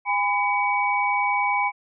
sine tone cluster, 815 / 1005 / 2265 Hz, G#5 / B5 / C#7, -33 / +30 / +37 cents, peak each -24 dBFS, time 0.05-1.72 s, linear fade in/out 50 ms, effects none

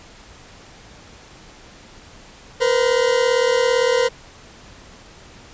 40% pulse tone pair together, 472.3 / 510 Hz, A#4 / C5, +23 / -44 cents, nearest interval minor second, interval 133 cents, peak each -17 dBFS, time 2.6-4.09 s, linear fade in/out 20 ms, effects pink hiss -44 dBFS RMS until 5.53 s + resampled to 16000 Hz

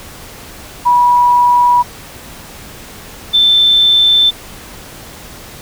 sine tone pair in turn, 973 / 3542 Hz, B5 / A7, -26 / +11 cents, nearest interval octave + minor seventh, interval 2237 cents, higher second, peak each -6 dBFS, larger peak neither, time 0.85-1.83 / 3.33-4.31 s, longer neither, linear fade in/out 20 ms, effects pink hiss -33 dBFS RMS until 5.61 s

